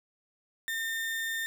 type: tone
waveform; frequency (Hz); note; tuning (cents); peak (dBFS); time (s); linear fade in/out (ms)
35% pulse; 1813; A#6; -49; -29; 0.68-1.46; 0
effects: none